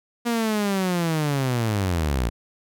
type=linear sweep; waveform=sawtooth; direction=down; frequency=239.6 to 54.2 Hz; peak=-17 dBFS; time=0.25-2.3 s; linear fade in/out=20 ms; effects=none